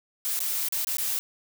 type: noise with dropouts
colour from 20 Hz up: blue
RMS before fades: -28 dBFS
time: 0.25-1.19 s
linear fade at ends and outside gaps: 0 ms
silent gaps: 0.391-0.404 / 0.686-0.724 / 0.846-0.871 / 0.97-0.983 s
effects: none